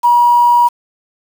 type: tone with quantisation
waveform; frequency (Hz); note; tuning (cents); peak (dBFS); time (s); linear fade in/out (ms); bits
sine; 960; B5; -49; -6; 0.03-0.69; 20; 5
effects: none